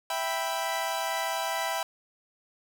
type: chord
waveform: sawtooth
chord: E minor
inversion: none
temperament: equal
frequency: 659.3 / 784 / 987.8 Hz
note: E5 / G5 / B5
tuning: 0 / 0 / 0 cents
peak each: -29 dBFS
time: 0.1-1.83 s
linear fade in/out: 2 ms
effects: none